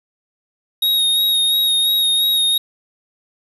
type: tone with vibrato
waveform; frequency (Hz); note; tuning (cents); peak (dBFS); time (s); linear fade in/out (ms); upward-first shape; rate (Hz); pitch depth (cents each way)
square; 3752; A#7; +11; -14; 0.82-2.58; 5; sine; 2.9; 24
effects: 7-bit

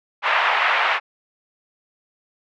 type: band-pass noise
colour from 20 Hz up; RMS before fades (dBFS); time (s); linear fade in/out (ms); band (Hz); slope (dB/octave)
pink; -19; 0.22-1; 50; 780 to 2700; 24
effects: none

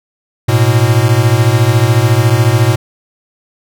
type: beating tone pair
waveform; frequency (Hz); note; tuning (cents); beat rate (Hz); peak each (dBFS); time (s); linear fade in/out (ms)
square; 108.7 / 122.7; A2 / B2; -21 / -11; 14; -11; 0.48-2.76; 10
effects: none

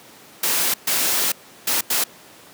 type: noise bursts at uneven times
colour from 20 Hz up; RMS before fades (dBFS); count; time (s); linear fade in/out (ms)
white; -20; 4; 0.43-0.74 / 0.87-1.32 / 1.67-1.81 / 1.9-2.04; 5
effects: pink hiss -45 dBFS RMS until 2.53 s + high-pass 200 Hz 12 dB/octave

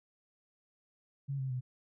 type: tone with pitch steps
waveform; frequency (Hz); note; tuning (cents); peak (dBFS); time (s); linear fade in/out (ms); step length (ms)
sine; 138.59 / 132.48 / 126.65; C#3 / C3 / B2; 0 / +22 / +44; -33; 1.28-1.61; 20; 110
effects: none

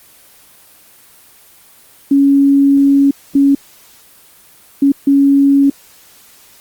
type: tone bursts at uneven times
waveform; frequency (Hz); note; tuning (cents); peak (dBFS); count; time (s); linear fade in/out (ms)
sine; 278.4; C#4; +8; -6; 4; 2.11-3.11 / 3.35-3.55 / 4.82-4.92 / 5.07-5.7; 5
effects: white hiss -44 dBFS RMS until 6.6 s + Opus 24 kbps

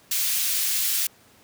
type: high-pass noise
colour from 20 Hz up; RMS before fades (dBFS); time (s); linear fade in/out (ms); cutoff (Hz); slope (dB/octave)
white; -24; 0.11-1.07; 5; 2500; 12
effects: pink hiss -55 dBFS RMS until 1.43 s + high-pass 100 Hz 12 dB/octave

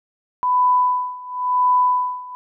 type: tone with tremolo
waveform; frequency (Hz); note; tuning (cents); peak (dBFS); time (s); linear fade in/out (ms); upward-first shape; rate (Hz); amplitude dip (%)
sine; 997; B5; +16; -12; 0.43-2.35; 0; sine; 0.95; 90
effects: none

